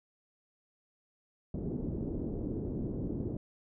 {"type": "low-pass noise", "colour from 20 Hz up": "white", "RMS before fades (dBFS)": -36, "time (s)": [1.54, 3.37], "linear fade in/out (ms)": 2, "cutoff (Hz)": 360, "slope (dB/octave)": 24, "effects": []}